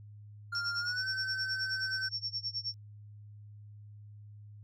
triangle tone with pitch glide, 1400 to 1535.6 Hz, F6 to G6, +4 to -36 cents, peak -32 dBFS, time 0.52-2.09 s, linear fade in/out 10 ms, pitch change +160 cents, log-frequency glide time 0.79-1.05 s
sine tone with tremolo, 5460 Hz, F8, 40 cents flat, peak -31 dBFS, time 0.55-2.74 s, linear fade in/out 0 ms, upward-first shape sine, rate 9.5 Hz, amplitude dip 95%
effects tanh soft clip ceiling -21 dBFS + added 104 Hz sine -48 dBFS peak until 4.63 s

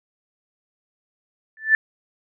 sine tone with exponential growth, 1760 Hz, A6, in tune, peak -8 dBFS, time 1.57-1.75 s, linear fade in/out 1 ms, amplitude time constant 39 ms, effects none

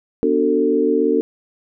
sine chord, B minor seventh, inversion none, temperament equal with one note detuned, 246.9 / 293.7 / 370 / 447.4 Hz, B3 / D4 / F#4 / A4, 0 / 0 / 0 / +29 cents, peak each -22 / -19 / -21 / -17 dBFS, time 0.23-1.21 s, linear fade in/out 0 ms, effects none

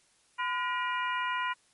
harmonic tone with a mistuned harmonic, 478.2 Hz, A#4, 44 cents sharp, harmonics 2 / 3 / 4 / 5 / 6, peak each -31 / -35 / -37 / -39 / -41 dBFS, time 0.38-1.54 s, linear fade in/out 20 ms, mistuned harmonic 2, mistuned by +89 cents, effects white hiss -66 dBFS RMS until 1.73 s + MP3 48 kbps

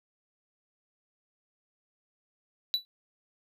triangle tone with exponential decay, 3951 Hz, B7, in tune, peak -19 dBFS, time 2.74-2.85 s, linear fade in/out 0 ms, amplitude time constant 22 ms, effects none

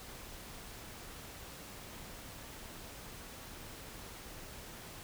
silence, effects pink hiss -49 dBFS RMS until 5.03 s

